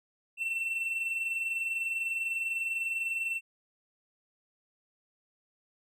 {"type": "tone pair together", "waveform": "triangle", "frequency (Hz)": [2676, 2696], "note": ["E7", "E7"], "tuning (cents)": [25, 38], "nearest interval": "unison", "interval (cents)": 13, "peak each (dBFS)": [-38, -29], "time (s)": [0.37, 3.41], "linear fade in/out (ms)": 50, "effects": []}